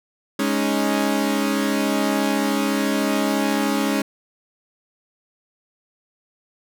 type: chord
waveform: sawtooth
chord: Ab suspended fourth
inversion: none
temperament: equal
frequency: 207.7 / 277.2 / 311.1 Hz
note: Ab3 / Db4 / Eb4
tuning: 0 / 0 / 0 cents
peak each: -19 / -18 / -22 dBFS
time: 0.39-4.02 s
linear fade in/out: 5 ms
effects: none